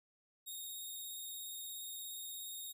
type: tone with vibrato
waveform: 5% pulse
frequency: 3729 Hz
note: A#7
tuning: in tune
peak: -37 dBFS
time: 0.46-2.73 s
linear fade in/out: 20 ms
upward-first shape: square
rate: 17 Hz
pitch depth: 20 cents each way
effects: none